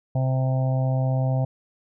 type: harmonic tone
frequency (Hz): 130.81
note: C3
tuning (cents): 0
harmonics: 1 / 2 / 4 / 5 / 6 / 7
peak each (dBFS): -20 / -34 / -33 / -32 / -36 / -44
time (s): 0.15-1.45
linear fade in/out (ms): 5
effects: none